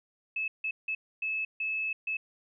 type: tone bursts at uneven times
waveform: sine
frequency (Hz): 2600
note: E7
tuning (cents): -24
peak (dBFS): -29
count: 6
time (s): 0.36-0.48 / 0.64-0.71 / 0.88-0.95 / 1.22-1.45 / 1.6-1.93 / 2.07-2.17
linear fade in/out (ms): 5
effects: none